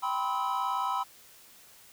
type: chord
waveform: triangle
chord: C major seventh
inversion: second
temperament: equal with one note detuned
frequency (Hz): 784 / 987.8 / 1046.5 / 1291.4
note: G5 / B5 / C6 / E6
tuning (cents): 0 / 0 / 0 / -36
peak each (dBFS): -33 / -29 / -34 / -32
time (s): 0.02-1.04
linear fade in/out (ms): 20
effects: white hiss -55 dBFS RMS until 1.92 s